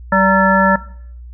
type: harmonic tone with a mistuned harmonic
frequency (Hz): 193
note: G3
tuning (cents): -27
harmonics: 1 / 3 / 5 / 7 / 9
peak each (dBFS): -16 / -16 / -16 / -16 / -16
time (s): 0.12-0.76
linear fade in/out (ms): 5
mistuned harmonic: 5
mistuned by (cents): -68
effects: noise-tail reverb RT60 0.6 s tail -17 dB re dry + added 60 Hz sine -31 dBFS peak until 1.33 s